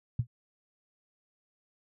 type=tone with exponential decay; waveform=sine; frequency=119.2 Hz; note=A#2; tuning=39 cents sharp; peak=-21 dBFS; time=0.19-0.27 s; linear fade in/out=5 ms; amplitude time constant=16 ms; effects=none